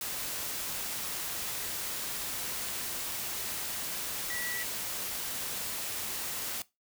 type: tone in noise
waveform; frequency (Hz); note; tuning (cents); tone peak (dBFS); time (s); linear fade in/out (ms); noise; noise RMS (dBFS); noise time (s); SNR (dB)
sine; 1947; B6; -25; -36; 4.3-4.63; 2; white; -36; 0.01-6.62; -3
effects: noise-tail reverb RT60 0.2 s tail -19 dB re dry